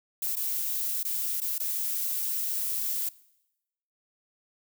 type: noise with dropouts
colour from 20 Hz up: violet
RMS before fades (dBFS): -30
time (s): 0.22-3.09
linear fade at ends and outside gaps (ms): 5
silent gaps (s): 0.356-0.366 / 1.031-1.049 / 1.404-1.416 / 1.582-1.599
effects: noise-tail reverb RT60 0.9 s tail -21 dB re dry